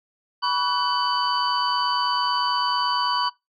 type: tone cluster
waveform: sine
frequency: 980 / 1129 / 1493 / 3003 / 4589 Hz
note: B5 / C#6 / F#6 / F#7 / D8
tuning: -14 / +31 / +15 / +25 / -41 cents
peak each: -24 / -25 / -31 / -29 / -27 dBFS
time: 0.42-3.3 s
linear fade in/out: 20 ms
effects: noise-tail reverb RT60 0.2 s tail -21 dB re dry + tanh soft clip ceiling -10 dBFS